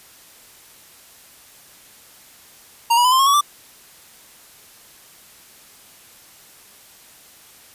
square tone with pitch steps, 932.3 / 968.5 / 1006.2 / 1045.3 / 1085.9 / 1128.1 / 1171.9 Hz, A#5 / B5 / B5 / C6 / C#6 / C#6 / D6, 0 / -34 / +32 / -2 / -36 / +30 / -4 cents, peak -13 dBFS, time 2.9-3.411 s, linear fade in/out 10 ms, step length 73 ms, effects white hiss -47 dBFS RMS until 7.74 s + resampled to 32000 Hz

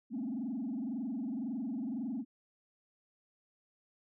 sine tone with frequency modulation, 246.8 Hz, B3, 1 cent flat, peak -33 dBFS, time 0.1-2.25 s, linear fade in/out 50 ms, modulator 21.9 Hz, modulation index 1.6, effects tanh soft clip ceiling -31 dBFS

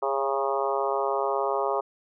harmonic tone with a mistuned harmonic, 136.5 Hz, C#3, 26 cents flat, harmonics 3 / 4 / 5 / 6 / 7 / 8 / 9, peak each -29 / -30 / -31 / -32 / -32 / -33 / -34 dBFS, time 0.02-1.81 s, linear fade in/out 10 ms, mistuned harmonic 4, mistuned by +21 cents, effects none

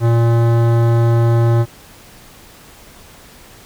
sine tone with hard clipping, 116.54 Hz, A#2, in tune, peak -12 dBFS, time 0-1.66 s, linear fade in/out 50 ms, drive 17 dB, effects pink hiss -42 dBFS RMS until 3.65 s

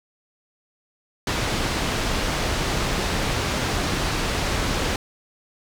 pink low-pass noise, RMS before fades -24 dBFS, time 1.27-4.96 s, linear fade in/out 2 ms, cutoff 6100 Hz, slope 12 dB/octave, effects none

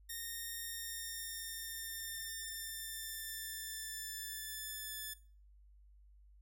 5% pulse tone with pitch glide, 1841 to 1738.7 Hz, A#6 to A6, -22 to -21 cents, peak -32 dBFS, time 0.09-5.14 s, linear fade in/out 10 ms, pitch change -99 cents, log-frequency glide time 0.63-5.01 s, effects noise-tail reverb RT60 0.4 s tail -17 dB re dry + added 50 Hz sine -59 dBFS peak until 6.41 s

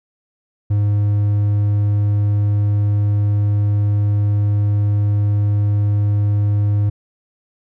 triangle tone, 103 Hz, G#2, 14 cents flat, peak -11 dBFS, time 0.7-6.9 s, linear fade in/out 10 ms, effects none

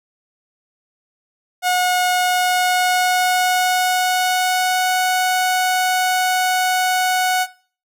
sawtooth tone with pitch glide, 726 to 738.3 Hz, F#5 to F#5, -33 to -4 cents, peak -11 dBFS, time 1.62-7.47 s, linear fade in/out 50 ms, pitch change +29 cents, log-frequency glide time 2.1-4.9 s, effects noise-tail reverb RT60 0.4 s tail -18 dB re dry

